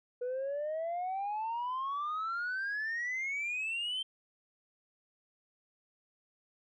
sine exponential sweep, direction up, 485.8 to 3136 Hz, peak -31 dBFS, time 0.21-4.03 s, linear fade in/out 10 ms, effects tanh soft clip ceiling -31 dBFS

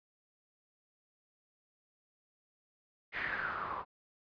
white noise with low-pass filter sweep, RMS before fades -38 dBFS, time 3.12-3.85 s, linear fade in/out 50 ms, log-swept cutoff 2100 to 990 Hz, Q 6.4, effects resampled to 11025 Hz

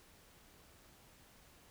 silence, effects pink hiss -63 dBFS RMS until 1.7 s

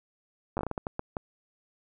slowing click train, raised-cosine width 1 ms, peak -17 dBFS, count 11, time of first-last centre 0.57-1.168 s, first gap 9 ms, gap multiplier 1.39, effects none

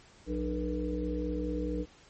harmonic tone with a mistuned harmonic, 60.3 Hz, B1, 41 cents flat, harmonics 1 / 3 / 5 / 7 / 8, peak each -35 / -39 / -34 / -43 / -37 dBFS, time 0.26-1.86 s, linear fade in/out 50 ms, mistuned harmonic 7, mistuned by +63 cents, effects pink hiss -58 dBFS RMS until 2.09 s + MP3 32 kbps

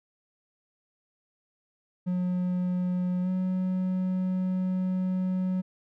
triangle tone with pitch glide, 180.6 to 185.14 Hz, F#3 to F#3, -42 to +1 cents, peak -23 dBFS, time 2.06-5.62 s, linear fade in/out 20 ms, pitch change +43 cents, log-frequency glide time 3.22-3.29 s, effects none

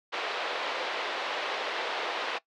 pink band-pass noise, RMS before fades -33 dBFS, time 0.12-2.39 s, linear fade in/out 20 ms, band 450 to 3900 Hz, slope 24 dB/octave, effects noise-tail reverb RT60 0.1 s tail -20 dB re dry

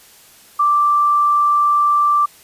sine tone, 1174 Hz, D6, 1 cent flat, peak -11 dBFS, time 0.59-2.26 s, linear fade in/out 10 ms, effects white hiss -46 dBFS RMS until 2.43 s + resampled to 32000 Hz

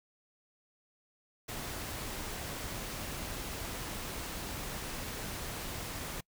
pink noise, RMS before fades -40 dBFS, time 1.48-6.21 s, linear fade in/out 10 ms, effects noise-tail reverb RT60 0.1 s tail -25 dB re dry

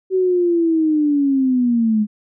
sine linear sweep, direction down, 380 to 207.6 Hz, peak -13 dBFS, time 0.1-2.07 s, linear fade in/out 50 ms, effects none

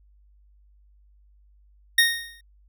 25% pulse tone with exponential decay, 1857 Hz, A#6, 7 cents flat, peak -9 dBFS, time 1.98-2.41 s, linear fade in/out 5 ms, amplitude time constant 93 ms, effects added 50 Hz sine -54 dBFS peak until 2.68 s

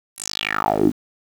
10% pulse tone with band-pass filter sweep, 52 Hz, G#1, 3 cents sharp, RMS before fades -20 dBFS, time 0.16-0.92 s, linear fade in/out 50 ms, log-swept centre 11000 to 240 Hz, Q 6, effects 7-bit

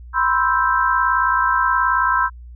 sine chord, C major seventh, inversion third, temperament equal, 987.8 / 1046.5 / 1318.5 / 1568 Hz, B5 / C6 / E6 / G6, 0 / 0 / 0 / 0 cents, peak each -20 dBFS, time 0.13-2.3 s, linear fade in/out 50 ms, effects added 60 Hz sine -35 dBFS peak until 2.55 s

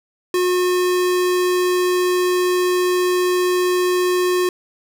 square tone, 361.5 Hz, F#4, 40 cents flat, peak -16 dBFS, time 0.34-4.49 s, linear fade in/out 2 ms, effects none

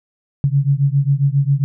sine beating tone pair, 136.6 / 144 Hz, C#3 / D3, -25 / -34 cents, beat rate 7.4 Hz, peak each -15 / -16 dBFS, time 0.44-1.64 s, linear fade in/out 0 ms, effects none

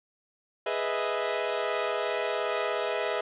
sawtooth chord, E major seventh, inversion first, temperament equal, 415.3 / 493.9 / 622.3 / 659.3 Hz, G#4 / B4 / D#5 / E5, 0 / 0 / 0 / 0 cents, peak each -29 dBFS, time 0.66-3.21 s, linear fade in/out 5 ms, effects resampled to 8000 Hz + 9-bit

